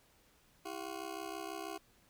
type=ring-modulated tone; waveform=20% pulse; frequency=362.1 Hz; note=F#4; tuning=37 cents flat; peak=-33 dBFS; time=0.65-1.78 s; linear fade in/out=10 ms; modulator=33.1 Hz; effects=pink hiss -68 dBFS RMS until 2.09 s